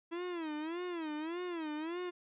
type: tone with vibrato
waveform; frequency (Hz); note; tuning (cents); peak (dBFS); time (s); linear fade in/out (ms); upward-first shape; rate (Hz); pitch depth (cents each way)
45% pulse; 329.1; E4; -3; -37; 0.11-2.11; 20; sine; 1.7; 160
effects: resampled to 8000 Hz